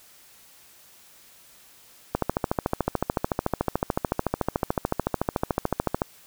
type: click train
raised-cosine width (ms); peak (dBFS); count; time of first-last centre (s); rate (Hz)
1; -8; 54; 2.15-6.019; 13.7
effects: white hiss -53 dBFS RMS until 6.26 s